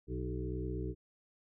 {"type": "harmonic tone with a mistuned harmonic", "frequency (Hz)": 62.1, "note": "B1", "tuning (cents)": 10, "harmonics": [1, 2, 3, 5, 6, 7], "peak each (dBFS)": [-39, -41, -46, -43, -43, -46], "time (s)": [0.07, 0.95], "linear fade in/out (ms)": 50, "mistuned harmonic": 6, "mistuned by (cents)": 30, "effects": []}